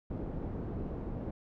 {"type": "low-pass noise", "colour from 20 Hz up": "pink", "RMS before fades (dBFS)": -38, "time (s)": [0.1, 1.31], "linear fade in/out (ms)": 5, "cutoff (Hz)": 470, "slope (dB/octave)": 12, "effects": []}